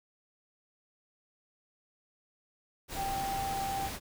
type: tone in noise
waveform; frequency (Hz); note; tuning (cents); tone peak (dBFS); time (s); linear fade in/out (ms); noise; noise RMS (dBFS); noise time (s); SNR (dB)
sine; 784; G5; 0; -32; 2.95-3.9; 50; pink; -39; 2.88-4; +4
effects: none